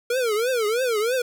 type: tone with vibrato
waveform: square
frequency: 466.2 Hz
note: A#4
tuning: in tune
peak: -21 dBFS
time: 0.1-1.22 s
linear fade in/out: 5 ms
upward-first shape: triangle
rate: 3.1 Hz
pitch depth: 230 cents each way
effects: none